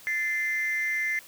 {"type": "tone pair together", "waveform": "sine", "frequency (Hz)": [1760, 2081], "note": ["A6", "C7"], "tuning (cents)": [0, -10], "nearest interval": "minor third", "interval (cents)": 290, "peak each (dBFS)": [-29, -25], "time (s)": [0.07, 1.19], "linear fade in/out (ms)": 0, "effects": ["tanh soft clip ceiling -21 dBFS", "white hiss -50 dBFS RMS until 1.27 s"]}